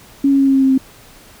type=tone with pitch steps; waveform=sine; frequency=277.2 / 275 / 272.8 / 270.6 / 268.4 / 266.2 / 264.1 Hz; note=C#4 / C#4 / C#4 / C#4 / C4 / C4 / C4; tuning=0 / -14 / -28 / -42 / +44 / +30 / +16 cents; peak=-9 dBFS; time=0.24-0.779 s; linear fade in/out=5 ms; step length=77 ms; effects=pink hiss -43 dBFS RMS until 1.4 s